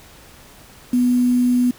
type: tone with quantisation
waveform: sine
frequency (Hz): 246.9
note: B3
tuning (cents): 0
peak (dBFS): -13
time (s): 0.93-1.71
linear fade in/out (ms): 5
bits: 6
effects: pink hiss -45 dBFS RMS until 1.78 s